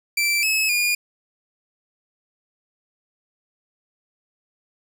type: tone with pitch steps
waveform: sawtooth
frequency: 2339 / 2584 / 2429 Hz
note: D7 / E7 / D#7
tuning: -8 / -35 / -42 cents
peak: -15 dBFS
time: 0.17-0.95 s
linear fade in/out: 5 ms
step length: 260 ms
effects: none